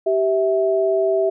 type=tone pair together; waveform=sine; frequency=388.3 / 653 Hz; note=G4 / E5; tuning=-16 / -17 cents; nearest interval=major sixth; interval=899 cents; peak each=-18 dBFS; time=0.06-1.3 s; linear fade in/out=10 ms; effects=none